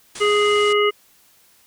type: low-pass noise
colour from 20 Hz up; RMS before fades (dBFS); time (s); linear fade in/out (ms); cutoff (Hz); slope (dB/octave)
white; -35; 0.15-0.73; 5; 9700; 96
type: harmonic tone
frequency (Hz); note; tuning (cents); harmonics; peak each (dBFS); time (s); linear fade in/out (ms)
415.3; G#4; 0; 1 / 3 / 5 / 7; -16 / -21 / -23 / -24; 0.2-0.91; 20
effects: white hiss -55 dBFS RMS until 1.66 s